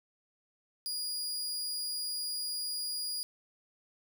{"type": "tone", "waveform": "sawtooth", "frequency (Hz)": 4871, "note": "D#8", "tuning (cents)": -38, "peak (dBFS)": -31, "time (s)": [0.86, 3.23], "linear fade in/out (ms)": 0, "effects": []}